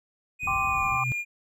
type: tone with pitch glide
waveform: triangle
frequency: 2489 to 2413 Hz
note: D#7 to D7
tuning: 0 to +46 cents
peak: -26 dBFS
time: 0.39-1.25 s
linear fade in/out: 50 ms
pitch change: -54 cents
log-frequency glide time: 0.68-0.9 s
type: low-pass noise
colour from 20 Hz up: white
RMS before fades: -39 dBFS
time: 0.42-0.98 s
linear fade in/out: 10 ms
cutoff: 110 Hz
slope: 12 dB/octave
type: chord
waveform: sine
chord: G suspended fourth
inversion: none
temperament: just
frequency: 784 / 1045.3 / 1176 Hz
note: G5 / C6 / D6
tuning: 0 / -2 / +2 cents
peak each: -31 / -30 / -27 dBFS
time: 0.47-1.04 s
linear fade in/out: 5 ms
type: tone with exponential growth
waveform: sine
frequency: 126.9 Hz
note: B2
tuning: 47 cents sharp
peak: -24 dBFS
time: 0.67-1.12 s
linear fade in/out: 0 ms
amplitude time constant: 97 ms
effects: none